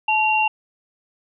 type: tone pair together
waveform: sine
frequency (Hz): 865 / 2757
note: A5 / F7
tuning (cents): -30 / -23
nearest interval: octave + minor sixth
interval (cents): 2007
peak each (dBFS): -18 / -19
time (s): 0.08-0.48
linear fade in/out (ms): 5
effects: none